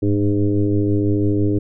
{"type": "tone with frequency modulation", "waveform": "sine", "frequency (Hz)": 205, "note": "G#3", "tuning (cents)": -22, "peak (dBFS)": -14, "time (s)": [0.02, 1.59], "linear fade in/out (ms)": 10, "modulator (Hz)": 101, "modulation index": 2, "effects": []}